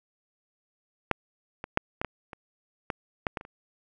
clicks, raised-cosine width 0.5 ms, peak -7 / -20 / -6 / -14 / -15 / -25 / -14 / -11 / -16 / -27 / -30 dBFS, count 11, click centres 1.113 / 1.641 / 1.774 / 2.015 / 2.047 / 2.332 / 2.902 / 3.268 / 3.372 / 3.411 / 3.451 s, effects none

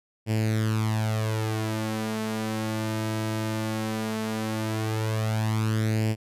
sawtooth tone with flanger, 109.6 Hz, A2, 6 cents flat, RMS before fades -27 dBFS, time 0.26-6.16 s, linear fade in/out 50 ms, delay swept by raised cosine 0.39 to 5.99 ms, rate 0.17 Hz, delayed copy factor +0.7, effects resampled to 32000 Hz

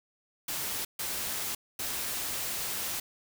white noise bursts at uneven times, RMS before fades -34 dBFS, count 3, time 0.48-0.85 / 0.99-1.55 / 1.79-3 s, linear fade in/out 5 ms, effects none

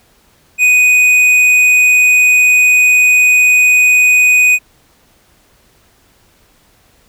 sine tone with tanh clipping, 2489 Hz, D#7, in tune, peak -7 dBFS, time 0.58-4.59 s, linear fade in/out 50 ms, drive 9 dB, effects pink hiss -51 dBFS RMS until 7.08 s

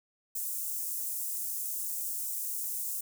white high-pass noise, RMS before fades -35 dBFS, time 0.35-3.01 s, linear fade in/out 5 ms, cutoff 7400 Hz, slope 24 dB/octave, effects none

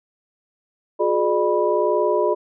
sine tone cluster, 361.4 / 422.8 / 600 / 982 Hz, F#4 / G#4 / D5 / B5, -41 / +31 / +37 / -10 cents, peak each -22 / -21 / -21 / -24 dBFS, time 0.99-2.35 s, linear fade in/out 20 ms, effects none

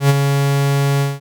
45% pulse tone with ADSR envelope, 140 Hz, C#3, 18 cents sharp, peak -7 dBFS, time 0-1.2 s, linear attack 95 ms, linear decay 30 ms, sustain -6 dB, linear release 190 ms, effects none

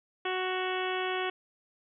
harmonic tone with a mistuned harmonic, 370.5 Hz, F#4, 2 cents sharp, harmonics 1 / 2 / 3 / 4 / 5 / 6 / 7 / 8 / 9, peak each -33 / -36 / -38 / -39 / -40 / -41 / -41 / -42 / -43 dBFS, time 0.25-1.3 s, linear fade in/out 5 ms, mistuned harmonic 7, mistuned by +31 cents, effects none

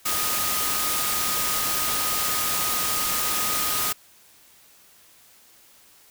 sine tone in noise, 1244.5 Hz, D#6, in tune, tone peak -31 dBFS, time 0.05-3.93 s, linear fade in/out 10 ms, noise white, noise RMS -25 dBFS, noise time 0.05-3.93 s, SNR -9 dB, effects white hiss -54 dBFS RMS until 6.1 s

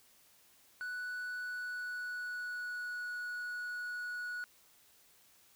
triangle tone with pitch glide, 1481 to 1464 Hz, F#6 to F#6, +1 to -19 cents, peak -36 dBFS, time 0.81-4.44 s, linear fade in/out 0 ms, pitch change -20 cents, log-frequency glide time 1.37-3.12 s, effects white hiss -65 dBFS RMS until 5.55 s

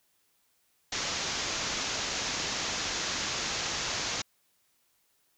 white low-pass noise, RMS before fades -33 dBFS, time 0.92-4.22 s, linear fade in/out 5 ms, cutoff 7000 Hz, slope 96 dB/octave, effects white hiss -71 dBFS RMS until 5.37 s

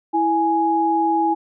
sine tone pair together, 329.2 / 832.7 Hz, E4 / G#5, -2 / +4 cents, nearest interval octave + major third, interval 1606 cents, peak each -20 / -17 dBFS, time 0.13-1.35 s, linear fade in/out 20 ms, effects none

